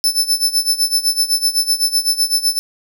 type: tone with tremolo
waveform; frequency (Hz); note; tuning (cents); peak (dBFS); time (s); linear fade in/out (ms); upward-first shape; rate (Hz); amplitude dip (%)
sawtooth; 5274; E8; 0; -8; 0.04-2.59; 0; sine; 7.9; 85
effects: none